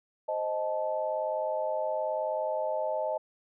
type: chord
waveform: sine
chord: A diminished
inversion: first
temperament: equal with one note detuned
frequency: 523.3 / 622.3 / 871.9 Hz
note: C5 / Eb5 / A5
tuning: 0 / 0 / -16 cents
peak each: -35 / -30 / -34 dBFS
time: 0.28-3.18 s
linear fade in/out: 10 ms
effects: none